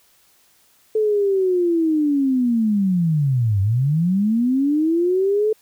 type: linear two-way sweep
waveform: sine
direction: down then up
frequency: 438.4 to 94.6 to 438.4 Hz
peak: -15 dBFS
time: 0.95-5.53 s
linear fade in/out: 5 ms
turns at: 3.61 s
effects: white hiss -57 dBFS RMS until 5.61 s